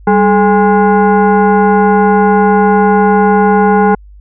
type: tone with frequency modulation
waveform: sine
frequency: 195.4 Hz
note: G3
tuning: 5 cents flat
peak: -5 dBFS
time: 0.07-3.95 s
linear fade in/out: 5 ms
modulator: 622 Hz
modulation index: 1.4
effects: added 50 Hz sine -33 dBFS peak until 4.2 s